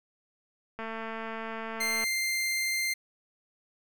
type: click train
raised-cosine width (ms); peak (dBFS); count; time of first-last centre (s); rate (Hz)
0.5; -23; 281; 0.79-2.04; 224
type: tone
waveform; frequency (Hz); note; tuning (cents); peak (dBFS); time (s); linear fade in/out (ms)
sawtooth; 2094; C7; +1; -24; 1.8-2.94; 10
effects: none